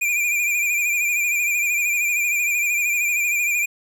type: tone with vibrato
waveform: square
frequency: 2400 Hz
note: D7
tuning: 37 cents sharp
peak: -19 dBFS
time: 0.01-3.66 s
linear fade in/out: 10 ms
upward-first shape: sine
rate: 13 Hz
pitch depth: 52 cents each way
effects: none